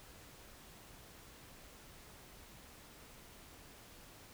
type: silence
effects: pink hiss -57 dBFS RMS until 4.33 s